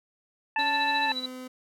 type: harmonic tone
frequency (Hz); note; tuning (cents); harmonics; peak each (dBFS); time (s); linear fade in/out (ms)
880; A5; 0; 1 / 2 / 3; -26 / -29 / -31; 0.56-1.12; 2
type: tone with pitch glide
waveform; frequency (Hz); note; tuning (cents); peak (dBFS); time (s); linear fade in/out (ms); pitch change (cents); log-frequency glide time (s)
30% pulse; 279.9 to 255.2; C#4 to C4; +17 to -43; -35; 0.58-1.48; 10; -160; 1.05-1.15
type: tone with tremolo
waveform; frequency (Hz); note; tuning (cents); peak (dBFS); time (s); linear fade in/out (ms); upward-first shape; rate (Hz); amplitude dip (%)
sine; 3945; B7; -3; -27; 0.59-1.26; 5; sine; 14; 85
effects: none